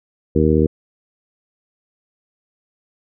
harmonic tone, 77.78 Hz, D#2, in tune, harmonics 1 / 2 / 3 / 4 / 5 / 6, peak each -19 / -19 / -19 / -19 / -19 / -19 dBFS, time 0.35-0.67 s, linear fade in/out 10 ms, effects none

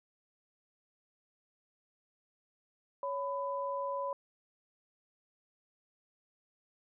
sine tone pair together, 558 / 999.7 Hz, C#5 / B5, +11 / +21 cents, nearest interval minor seventh, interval 1010 cents, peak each -36 / -36 dBFS, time 3.03-4.13 s, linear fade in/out 2 ms, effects none

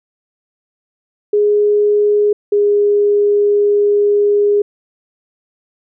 sine tone pair in turn, 415.3 / 410.8 Hz, G#4 / G#4, 0 / -19 cents, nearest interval unison, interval 19 cents, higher first, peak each -9 dBFS, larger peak neither, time 1.33-2.33 / 2.52-4.62 s, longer second, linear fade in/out 5 ms, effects none

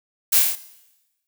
blue noise with echo, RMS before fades -17 dBFS, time 0.32-0.4 s, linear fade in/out 10 ms, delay 26 ms, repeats 6, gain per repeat -2 dB, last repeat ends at 0.556 s, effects noise-tail reverb RT60 1.0 s tail -17 dB re dry

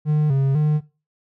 triangle tone with vibrato, 143.5 Hz, D3, 40 cents flat, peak -13 dBFS, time 0.05-0.81 s, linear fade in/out 50 ms, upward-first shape square, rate 2 Hz, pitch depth 94 cents each way, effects noise-tail reverb RT60 0.3 s tail -18 dB re dry

